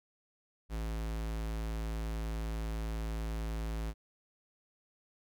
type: tone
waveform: square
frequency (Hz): 54.8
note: A1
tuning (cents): -6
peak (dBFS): -35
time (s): 0.69-3.94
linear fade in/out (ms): 50
effects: none